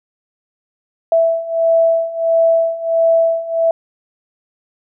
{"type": "beating tone pair", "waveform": "sine", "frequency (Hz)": [659.3, 660.8], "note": ["E5", "E5"], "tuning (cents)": [0, 4], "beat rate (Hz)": 1.5, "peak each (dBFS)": [-16, -13], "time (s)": [1.12, 3.71], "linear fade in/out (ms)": 2, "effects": []}